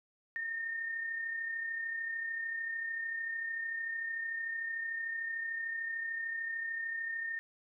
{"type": "tone with amplitude modulation", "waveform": "sine", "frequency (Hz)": 1825, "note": "A#6", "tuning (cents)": -37, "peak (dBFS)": -33, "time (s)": [0.36, 7.39], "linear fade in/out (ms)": 0, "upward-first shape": "sine", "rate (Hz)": 33.4, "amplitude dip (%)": 40, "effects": []}